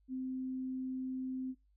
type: tone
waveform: sine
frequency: 259.3 Hz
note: C4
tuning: 15 cents flat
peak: -36 dBFS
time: 0.08-1.55 s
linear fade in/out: 50 ms
effects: noise-tail reverb RT60 0.2 s tail -21 dB re dry + added 50 Hz sine -67 dBFS peak until 1.76 s